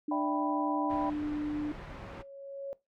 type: tone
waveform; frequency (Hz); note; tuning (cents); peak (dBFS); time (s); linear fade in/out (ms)
sine; 298.1; D4; +26; -30; 0.08-1.72; 5
type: chord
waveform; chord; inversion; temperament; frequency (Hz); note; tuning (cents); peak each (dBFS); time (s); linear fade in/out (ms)
sine; E minor seventh; third; equal; 587.3 / 659.3 / 784 / 987.8; D5 / E5 / G5 / B5; 0 / 0 / 0 / 0; -38 / -38 / -35 / -34; 0.11-1.1; 5
type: low-pass noise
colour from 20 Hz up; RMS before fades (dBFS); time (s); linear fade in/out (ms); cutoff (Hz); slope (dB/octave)
pink; -45; 0.89-2.23; 20; 2000; 12
type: tone with exponential growth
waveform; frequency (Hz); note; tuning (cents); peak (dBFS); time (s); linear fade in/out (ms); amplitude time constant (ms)
sine; 553; C#5; -4; -34; 1.21-2.73; 0; 330
effects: noise-tail reverb RT60 0.2 s tail -19 dB re dry